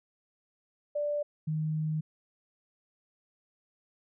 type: tone pair in turn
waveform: sine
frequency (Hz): 587.3 / 155.56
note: D5 / D#3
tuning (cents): 0 / 0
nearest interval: octave + major seventh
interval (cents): 2300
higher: first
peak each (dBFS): -28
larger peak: neither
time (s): 0.95-1.23 / 1.47-2.01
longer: second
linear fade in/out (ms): 10
effects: none